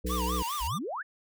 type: harmonic tone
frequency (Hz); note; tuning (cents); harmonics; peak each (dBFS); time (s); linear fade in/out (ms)
61.74; B1; 0; 1 / 3 / 5 / 7 / 8; -31 / -36 / -38 / -39 / -40; 0.04-0.43; 10
type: high-pass noise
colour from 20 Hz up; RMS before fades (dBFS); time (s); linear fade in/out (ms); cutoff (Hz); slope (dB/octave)
white; -41; 0.06-0.68; 10; 1600; 48
type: tone with vibrato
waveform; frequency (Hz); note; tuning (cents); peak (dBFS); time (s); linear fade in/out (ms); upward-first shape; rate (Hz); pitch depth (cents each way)
square; 1051; C6; +7; -32; 0.09-0.79; 20; sine; 4.9; 240
type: exponential sweep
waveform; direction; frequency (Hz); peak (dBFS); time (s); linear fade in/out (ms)
sine; up; 41.2 to 1853; -32; 0.6-1.03; 20
effects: none